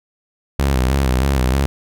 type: tone with vibrato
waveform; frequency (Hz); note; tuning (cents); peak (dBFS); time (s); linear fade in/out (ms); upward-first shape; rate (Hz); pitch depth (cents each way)
sawtooth; 65.9; C2; +13; -10; 0.59-1.66; 0; square; 3.2; 73
effects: none